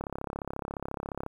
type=click train; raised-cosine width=1 ms; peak=-20 dBFS; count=44; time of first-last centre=0.01-1.264 s; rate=34.3 Hz; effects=9-bit